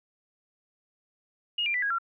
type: tone with pitch steps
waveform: sine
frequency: 2864 / 2381 / 1978.9 / 1644.9 / 1367.3 Hz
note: F7 / D7 / B6 / G#6 / F6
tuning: +43 / +23 / +3 / -17 / -37 cents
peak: -25 dBFS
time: 1.58-1.985 s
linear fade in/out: 5 ms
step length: 81 ms
effects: none